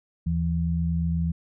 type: tone pair together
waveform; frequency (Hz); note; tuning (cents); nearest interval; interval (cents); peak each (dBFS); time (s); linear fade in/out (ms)
sine; 78.77 / 166.9; D#2 / E3; +22 / +22; octave + minor second; 1300; -26 / -24; 0.26-1.32; 10
effects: none